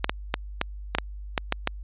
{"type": "clicks", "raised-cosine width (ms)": 0.3, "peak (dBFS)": -6, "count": 9, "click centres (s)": [0.044, 0.095, 0.341, 0.614, 0.95, 0.985, 1.378, 1.524, 1.674], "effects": ["added 50 Hz sine -35 dBFS peak until 1.83 s", "resampled to 8000 Hz"]}